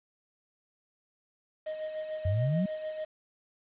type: tone with tremolo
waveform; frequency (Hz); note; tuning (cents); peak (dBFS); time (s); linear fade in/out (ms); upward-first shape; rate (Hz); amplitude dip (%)
triangle; 622.3; D#5; 0; -30; 1.66-3.05; 10; sine; 6.8; 50
type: exponential sweep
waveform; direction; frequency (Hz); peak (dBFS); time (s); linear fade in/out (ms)
sine; up; 87.5 to 200; -25; 2.25-2.66; 5
effects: resampled to 8000 Hz + 9-bit